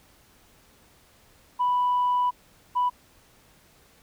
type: tone pair in turn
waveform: sine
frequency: 987.8 / 987.8 Hz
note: B5 / B5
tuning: 0 / 0 cents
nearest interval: unison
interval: 0 cents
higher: neither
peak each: -19 dBFS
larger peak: neither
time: 1.59-2.31 / 2.75-2.9 s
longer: first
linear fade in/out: 20 ms
effects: tanh soft clip ceiling -17 dBFS + pink hiss -58 dBFS RMS until 4.02 s